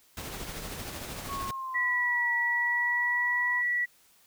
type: noise with tremolo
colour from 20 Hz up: pink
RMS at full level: -37 dBFS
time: 0.17-1.51 s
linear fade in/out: 2 ms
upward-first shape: triangle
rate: 13 Hz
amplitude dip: 40%
type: linear two-way sweep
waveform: sine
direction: down then up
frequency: 1117 to 935 to 995 Hz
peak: -33 dBFS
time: 1.27-3.63 s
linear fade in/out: 50 ms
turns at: 2.34 s
type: tone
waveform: sine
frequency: 1944 Hz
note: B6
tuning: 28 cents flat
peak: -25 dBFS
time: 1.74-3.86 s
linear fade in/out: 20 ms
effects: white hiss -62 dBFS RMS until 4.26 s